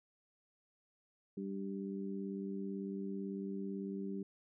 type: harmonic tone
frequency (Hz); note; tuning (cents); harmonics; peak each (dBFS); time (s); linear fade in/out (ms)
98; G2; 0; 2 / 3 / 4; -40 / -46 / -45; 1.37-4.23; 5
effects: none